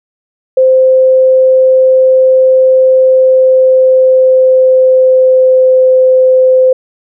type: tone with pitch glide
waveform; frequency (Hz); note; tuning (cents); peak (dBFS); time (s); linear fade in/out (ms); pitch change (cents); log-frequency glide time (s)
sine; 520 to 515.8; C5 to C5; -11 to -25; -3; 0.57-6.73; 5; -14; 2.97-5.85
effects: none